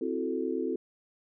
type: chord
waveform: sine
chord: F# half-diminished seventh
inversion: second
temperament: equal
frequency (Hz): 261.6 / 329.6 / 370 / 440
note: C4 / E4 / F#4 / A4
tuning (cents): 0 / 0 / 0 / 0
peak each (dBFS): -34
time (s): 0.01-0.76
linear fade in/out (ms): 5
effects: none